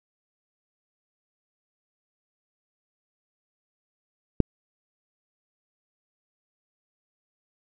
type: click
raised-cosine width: 3 ms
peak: -4 dBFS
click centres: 4.403 s
effects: none